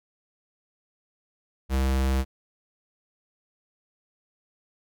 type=tone; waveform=square; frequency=66.2 Hz; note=C2; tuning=21 cents sharp; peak=-22 dBFS; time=1.69-2.25 s; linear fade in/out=50 ms; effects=none